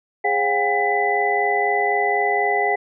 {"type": "tone cluster", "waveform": "sine", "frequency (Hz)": [412, 537, 718, 802, 1999], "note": ["G#4", "C5", "F5", "G5", "B6"], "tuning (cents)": [-14, 45, 48, 39, 20], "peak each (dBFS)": [-23, -31, -22, -23, -22], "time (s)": [0.24, 2.76], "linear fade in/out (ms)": 10, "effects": []}